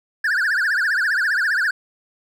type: tone with vibrato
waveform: triangle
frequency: 1604 Hz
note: G6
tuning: 39 cents sharp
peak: -15 dBFS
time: 0.24-1.71 s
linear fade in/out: 5 ms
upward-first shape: triangle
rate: 15 Hz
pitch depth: 240 cents each way
effects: none